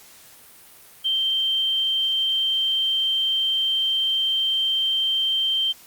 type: tone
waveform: sine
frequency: 3136 Hz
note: G7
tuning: in tune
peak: -19 dBFS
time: 1.04-5.73 s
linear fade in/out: 20 ms
effects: white hiss -48 dBFS RMS until 5.86 s + Opus 48 kbps